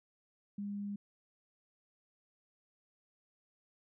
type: tone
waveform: sine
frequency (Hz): 202.8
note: G#3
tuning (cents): -41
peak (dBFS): -37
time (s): 0.58-0.96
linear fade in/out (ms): 5
effects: none